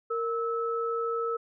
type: tone pair together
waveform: sine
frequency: 462.9 / 1303.6 Hz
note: A#4 / E6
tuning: -12 / -20 cents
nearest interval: octave + tritone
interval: 1792 cents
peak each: -29 / -31 dBFS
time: 0.1-1.37 s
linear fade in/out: 10 ms
effects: none